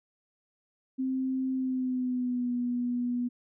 sine tone with pitch glide, 261.6 to 244.1 Hz, C4 to B3, 0 to -20 cents, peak -27 dBFS, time 0.98-3.29 s, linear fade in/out 20 ms, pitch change -120 cents, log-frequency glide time 1.53-2.52 s, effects none

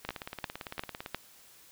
two click trains, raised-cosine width 0.3 ms, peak -22 / -16 dBFS, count 19 / 4, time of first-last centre 0.05-1.061 / 0.09-1.146 s, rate 17.8 / 2.84 Hz, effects white hiss -57 dBFS RMS until 1.71 s

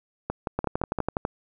two click trains, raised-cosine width 1 ms, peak -13 / -11 dBFS, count 5 / 9, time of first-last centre 0.3-0.987 / 0.59-1.251 s, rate 5.82 / 12.1 Hz, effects none

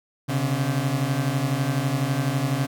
30% pulse beating tone pair, 130 / 142 Hz, C3 / C#3, -11 / +42 cents, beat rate 12 Hz, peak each -22 dBFS, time 0.28-2.67 s, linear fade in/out 20 ms, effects none

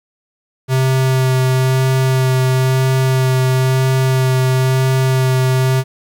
square tone with vibrato, 130.5 Hz, C3, 4 cents flat, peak -12 dBFS, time 0.68-5.84 s, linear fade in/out 50 ms, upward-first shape sine, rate 1 Hz, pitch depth 12 cents each way, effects 8-bit

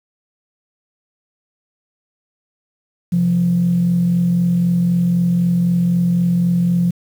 sine tone pair together, 131.1 / 175 Hz, C3 / F3, +4 / +4 cents, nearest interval perfect fourth, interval 500 cents, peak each -22 / -12 dBFS, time 3.12-6.91 s, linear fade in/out 10 ms, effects tanh soft clip ceiling -7 dBFS + 7-bit

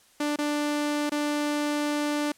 sawtooth tone with dropouts, 294.9 Hz, D4, 7 cents sharp, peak -21 dBFS, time 0.2-2.32 s, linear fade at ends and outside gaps 5 ms, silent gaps 0.361-0.386 / 1.096-1.118 s, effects white hiss -59 dBFS RMS until 2.37 s + low-pass 11000 Hz 12 dB/octave

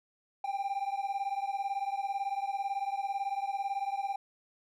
triangle beating tone pair, 785 / 803 Hz, G5 / G5, +2 / +41 cents, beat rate 18 Hz, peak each -32 / -33 dBFS, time 0.44-4.16 s, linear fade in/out 5 ms, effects none

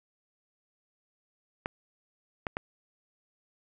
clicks, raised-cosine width 0.5 ms, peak -16 dBFS, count 3, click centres 1.659 / 2.468 / 2.569 s, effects none

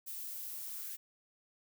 violet noise with high-pass filter sweep, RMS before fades -43 dBFS, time 0.06-0.97 s, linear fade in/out 20 ms, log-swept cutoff 240 to 1800 Hz, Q 2.9, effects none

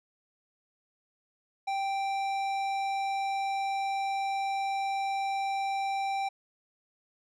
square tone with low-pass filter, 784 Hz, G5, in tune, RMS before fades -31 dBFS, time 1.67-6.29 s, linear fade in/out 10 ms, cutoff 5100 Hz, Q 0.52, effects none

